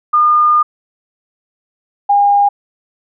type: tone pair in turn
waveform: sine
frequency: 1214 / 810.2 Hz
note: D#6 / G#5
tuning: -43 / -43 cents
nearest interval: perfect fifth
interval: 700 cents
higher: first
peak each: -7 dBFS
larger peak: neither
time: 0.13-0.63 / 2.09-2.49 s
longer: first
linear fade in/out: 10 ms
effects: none